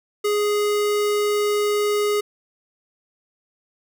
square tone, 415.3 Hz, G#4, in tune, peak -19 dBFS, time 0.24-2.21 s, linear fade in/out 10 ms, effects none

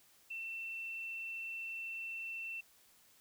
sine tone, 2688 Hz, E7, 33 cents sharp, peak -40 dBFS, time 0.3-2.61 s, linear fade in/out 10 ms, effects white hiss -66 dBFS RMS until 3.2 s

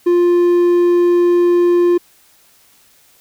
triangle tone, 350.2 Hz, F4, 5 cents sharp, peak -7 dBFS, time 0.06-1.98 s, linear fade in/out 10 ms, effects white hiss -51 dBFS RMS until 3.2 s

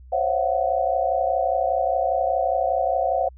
sine tone cluster, 525 / 557 / 678 / 743 Hz, C5 / C#5 / E5 / F#5, +6 / +8 / +49 / +7 cents, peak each -26 / -27 / -24 / -23 dBFS, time 0.12-3.29 s, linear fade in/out 10 ms, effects added 63 Hz sine -42 dBFS peak until 3.37 s

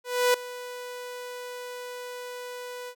sawtooth tone with ADSR envelope, 493.9 Hz, B4, in tune, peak -14 dBFS, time 0.04-2.95 s, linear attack 300 ms, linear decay 4 ms, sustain -18 dB, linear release 67 ms, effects none

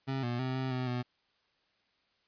25% pulse tone with pitch steps, 134.2 / 120.7 / 129.7 / 131.1 / 127.5 / 123.6 Hz, C3 / B2 / C3 / C3 / C3 / B2, +44 / -39 / -15 / +4 / -44 / +2 cents, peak -28 dBFS, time 0.07-1.03 s, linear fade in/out 20 ms, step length 160 ms, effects white hiss -73 dBFS RMS until 2.27 s + resampled to 11025 Hz

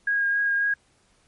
sine tone with vibrato, 1632 Hz, G#6, 31 cents flat, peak -20 dBFS, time 0.07-0.74 s, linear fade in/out 5 ms, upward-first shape triangle, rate 3.7 Hz, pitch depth 16 cents each way, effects pink hiss -63 dBFS RMS until 1.27 s + MP3 48 kbps

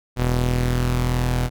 sawtooth tone pair together, 41.2 / 123.47 Hz, E1 / B2, 0 / 0 cents, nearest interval octave + perfect fifth, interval 1900 cents, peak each -18 dBFS, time 0.16-1.5 s, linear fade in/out 50 ms, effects none

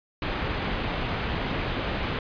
pink low-pass noise, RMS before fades -29 dBFS, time 0.22-2.19 s, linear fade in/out 2 ms, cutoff 3500 Hz, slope 24 dB/octave, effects resampled to 11025 Hz

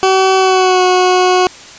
20% pulse tone with pitch glide, 380 to 366 Hz, F#4 to F#4, +46 to -19 cents, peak -3 dBFS, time 0.03-1.47 s, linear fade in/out 0 ms, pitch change -65 cents, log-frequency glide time 0.36-0.83 s, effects white hiss -34 dBFS RMS until 1.78 s + resampled to 16000 Hz

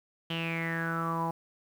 sawtooth tone with low-pass filter sweep, 165.5 Hz, E3, 7 cents sharp, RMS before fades -32 dBFS, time 0.3-1.31 s, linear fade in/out 5 ms, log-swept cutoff 3100 to 890 Hz, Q 9.9, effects 9-bit

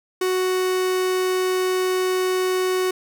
45% pulse tone, 370.4 Hz, F#4, 2 cents sharp, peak -19 dBFS, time 0.21-2.91 s, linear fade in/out 5 ms, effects none

